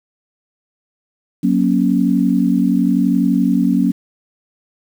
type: chord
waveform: sine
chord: F# major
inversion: none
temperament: equal with one note detuned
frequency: 185 / 236.3 / 277.2 Hz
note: F#3 / A#3 / C#4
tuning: 0 / +24 / 0 cents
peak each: -16 dBFS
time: 1.43-3.92 s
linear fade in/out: 10 ms
effects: 7-bit